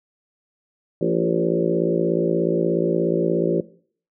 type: harmonic tone with a mistuned harmonic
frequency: 56.8 Hz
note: A#1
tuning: 44 cents flat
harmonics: 3 / 4 / 5 / 6 / 7 / 8 / 9 / 10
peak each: -25 / -28 / -30 / -24 / -24 / -28 / -27 / -29 dBFS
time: 1.01-3.61 s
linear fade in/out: 5 ms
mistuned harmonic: 7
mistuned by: -27 cents
effects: noise-tail reverb RT60 0.5 s tail -18 dB re dry